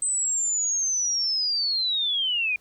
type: linear sweep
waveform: sine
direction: down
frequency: 8200 to 2400 Hz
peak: -22 dBFS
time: 0.02-2.56 s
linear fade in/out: 2 ms
effects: pink hiss -62 dBFS RMS until 2.6 s